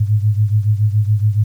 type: beating tone pair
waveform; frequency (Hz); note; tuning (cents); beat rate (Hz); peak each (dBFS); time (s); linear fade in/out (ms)
sine; 103.83 / 110.93; G#2 / A2; 0 / +15; 7.1; -13 / -17; 0-1.44; 10
effects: 8-bit